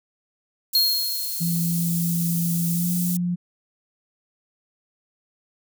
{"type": "high-pass noise", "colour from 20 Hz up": "white", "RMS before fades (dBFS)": -29, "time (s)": [0.73, 3.17], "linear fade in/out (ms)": 5, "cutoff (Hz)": 8200, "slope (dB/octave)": 12}
{"type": "tone with exponential decay", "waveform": "square", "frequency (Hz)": 4255, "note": "C8", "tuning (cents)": 28, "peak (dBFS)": -15, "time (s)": [0.75, 1.9], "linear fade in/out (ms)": 1, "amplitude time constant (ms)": 250}
{"type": "tone with pitch glide", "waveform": "sine", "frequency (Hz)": [170.1, 176.3], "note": ["F3", "F3"], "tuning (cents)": [-45, 17], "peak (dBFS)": -21, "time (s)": [1.4, 3.36], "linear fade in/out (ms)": 20, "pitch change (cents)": 62, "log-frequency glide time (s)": [2.73, 2.9]}
{"effects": []}